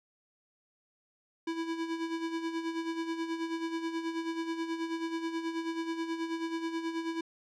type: tone with tremolo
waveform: square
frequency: 329.4 Hz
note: E4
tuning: 1 cent flat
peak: -31 dBFS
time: 1.47-7.21 s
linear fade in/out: 5 ms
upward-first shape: sine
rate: 9.3 Hz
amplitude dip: 60%
effects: low-pass 5000 Hz 12 dB/octave